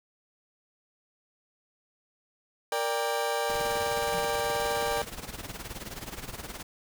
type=chord; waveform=30% pulse; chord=G minor; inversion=first; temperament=equal with one note detuned; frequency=466.2 / 587.3 / 795.4 Hz; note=Bb4 / D5 / G5; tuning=0 / 0 / +25 cents; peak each=-29 dBFS; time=2.72-5.02 s; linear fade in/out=2 ms
type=noise with tremolo; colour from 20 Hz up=pink; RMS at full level=-37 dBFS; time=3.49-6.63 s; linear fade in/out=5 ms; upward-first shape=sine; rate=19 Hz; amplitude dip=75%
type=tone with exponential decay; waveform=sine; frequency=174.6 Hz; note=F3; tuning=in tune; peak=-35 dBFS; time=4.14-4.37 s; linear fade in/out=5 ms; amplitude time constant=49 ms
effects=none